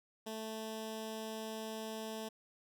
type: tone with notch filter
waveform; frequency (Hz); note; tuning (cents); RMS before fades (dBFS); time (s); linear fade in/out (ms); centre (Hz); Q
10% pulse; 220; A3; 0; -43; 0.26-2.29; 10; 1300; 1.4
effects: none